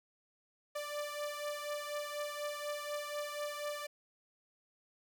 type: beating tone pair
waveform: sawtooth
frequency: 587.3 / 591.4 Hz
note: D5 / D5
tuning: 0 / +12 cents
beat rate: 4.1 Hz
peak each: -36 / -39 dBFS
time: 0.75-3.87 s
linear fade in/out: 10 ms
effects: none